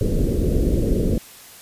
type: low-pass noise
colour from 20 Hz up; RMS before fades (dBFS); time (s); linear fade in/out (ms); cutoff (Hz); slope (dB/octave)
pink; -19; 0.01-1.18; 2; 520; 48
effects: white hiss -43 dBFS RMS until 1.61 s + resampled to 32000 Hz